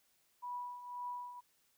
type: tone with tremolo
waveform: sine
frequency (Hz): 980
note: B5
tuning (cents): -14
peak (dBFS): -38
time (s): 0.42-1.41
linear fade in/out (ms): 20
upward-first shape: triangle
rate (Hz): 1.9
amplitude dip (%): 70
effects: white hiss -74 dBFS RMS until 1.77 s